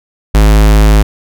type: tone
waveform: square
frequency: 52.6 Hz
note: G#1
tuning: 23 cents sharp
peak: -4 dBFS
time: 0.34-1.03 s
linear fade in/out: 10 ms
effects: none